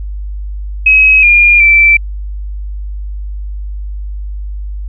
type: tone with pitch steps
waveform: sine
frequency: 2550 / 2414 / 2333 Hz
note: D#7 / D7 / D7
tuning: +42 / +47 / -12 cents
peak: -3 dBFS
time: 0.86-1.97 s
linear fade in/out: 5 ms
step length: 370 ms
effects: added 50 Hz sine -18 dBFS peak until 4.88 s